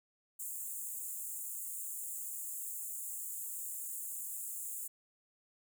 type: high-pass noise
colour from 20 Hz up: pink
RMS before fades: -42 dBFS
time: 0.39-4.88 s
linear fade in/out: 10 ms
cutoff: 7000 Hz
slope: 96 dB/octave
effects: none